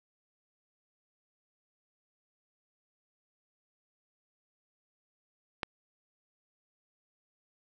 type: click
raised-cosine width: 0.3 ms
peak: -15 dBFS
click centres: 5.632 s
effects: none